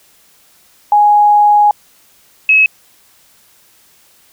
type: tone pair in turn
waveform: sine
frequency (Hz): 830.6 / 2572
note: G#5 / E7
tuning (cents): 0 / -43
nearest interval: octave + minor sixth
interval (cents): 1957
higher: second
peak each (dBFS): -5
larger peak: neither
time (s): 0.92-1.71 / 2.49-2.66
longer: first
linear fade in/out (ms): 2
effects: white hiss -49 dBFS RMS until 4.32 s